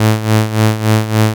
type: tone with tremolo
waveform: sawtooth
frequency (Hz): 108.9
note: A2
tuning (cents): -17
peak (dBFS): -3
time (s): 0-1.34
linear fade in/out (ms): 5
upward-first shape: sine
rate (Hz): 3.5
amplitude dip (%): 75
effects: none